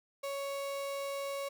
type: tone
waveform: 35% pulse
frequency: 556 Hz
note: C#5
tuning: 5 cents sharp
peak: -34 dBFS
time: 0.23-1.49 s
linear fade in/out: 10 ms
effects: none